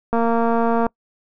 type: click train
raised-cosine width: 1 ms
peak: -7 dBFS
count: 171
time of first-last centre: 0.13-0.866 s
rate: 231 Hz
effects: noise-tail reverb RT60 0.1 s tail -26 dB re dry